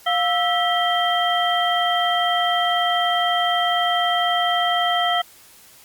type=tone cluster; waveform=sine; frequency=707 / 1318 / 1952 / 3161 Hz; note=F5 / E6 / B6 / G7; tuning=+21 / -1 / -21 / +14 cents; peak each=-20 / -24 / -26 / -23 dBFS; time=0.06-5.22 s; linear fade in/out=10 ms; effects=white hiss -48 dBFS RMS until 5.84 s + Opus 48 kbps